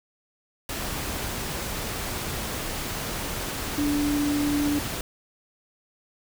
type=tone in noise; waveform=sine; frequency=291.3 Hz; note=D4; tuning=14 cents flat; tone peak=-22 dBFS; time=3.78-4.79 s; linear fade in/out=2 ms; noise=pink; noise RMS=-31 dBFS; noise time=0.69-5.01 s; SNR=+6 dB; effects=none